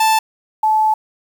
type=tone pair in turn; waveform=45% pulse / sine; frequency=880 / 866.9 Hz; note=A5 / A5; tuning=0 / -26 cents; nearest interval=unison; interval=26 cents; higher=first; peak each=-11 dBFS; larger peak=neither; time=0-0.19 / 0.63-0.94 s; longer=second; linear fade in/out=5 ms; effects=7-bit